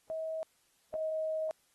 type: tone pair in turn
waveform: sine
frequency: 640 / 631.2 Hz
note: D#5 / D#5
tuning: +49 / +25 cents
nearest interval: unison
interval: 24 cents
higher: first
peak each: -34 / -31 dBFS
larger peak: second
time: 0.1-0.43 / 0.94-1.51 s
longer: second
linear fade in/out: 0 ms
effects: white hiss -71 dBFS RMS until 1.74 s + AAC 32 kbps